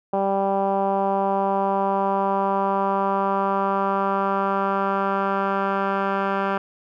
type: tone with low-pass filter sweep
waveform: 10% pulse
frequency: 196 Hz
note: G3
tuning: in tune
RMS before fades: -22 dBFS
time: 0.13-6.58 s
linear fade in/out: 5 ms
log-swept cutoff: 750 to 1700 Hz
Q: 2.4
effects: none